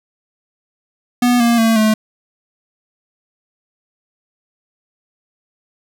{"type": "tone with pitch steps", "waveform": "square", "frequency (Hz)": [244.7, 235, 225.7, 216.7], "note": ["B3", "A#3", "A3", "A3"], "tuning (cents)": [-16, 14, 44, -26], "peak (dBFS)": -11, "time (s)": [1.22, 1.94], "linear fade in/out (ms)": 5, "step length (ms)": 180, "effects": []}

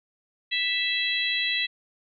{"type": "harmonic tone", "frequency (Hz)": 659.3, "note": "E5", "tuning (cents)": 0, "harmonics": [3, 4, 5, 6], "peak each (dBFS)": [-29, -29, -29, -29], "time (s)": [0.51, 1.67], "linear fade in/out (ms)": 20, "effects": []}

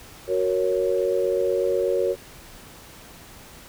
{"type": "chord", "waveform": "sine", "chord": "F# major", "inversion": "none", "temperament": "equal", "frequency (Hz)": [370, 466.2, 554.4], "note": ["F#4", "A#4", "C#5"], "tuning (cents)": [0, 0, 0], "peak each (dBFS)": -24, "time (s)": [0.27, 2.16], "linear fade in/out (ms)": 50, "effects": ["pink hiss -45 dBFS RMS until 3.68 s"]}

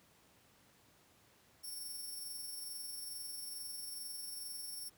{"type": "tone with amplitude modulation", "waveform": "5% pulse", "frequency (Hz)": 5460, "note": "F8", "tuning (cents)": -40, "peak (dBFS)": -36, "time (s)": [1.63, 4.9], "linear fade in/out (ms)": 20, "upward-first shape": "sine", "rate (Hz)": 22.3, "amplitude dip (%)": 35, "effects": ["pink hiss -67 dBFS RMS until 4.97 s", "high-pass 80 Hz 12 dB/octave"]}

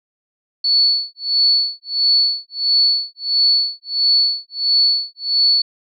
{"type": "tone with tremolo", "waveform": "sine", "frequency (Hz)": 4435, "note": "C#8", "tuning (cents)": 0, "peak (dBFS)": -10, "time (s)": [0.64, 5.62], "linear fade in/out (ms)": 5, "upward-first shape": "sine", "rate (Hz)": 1.5, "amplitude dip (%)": 100, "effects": []}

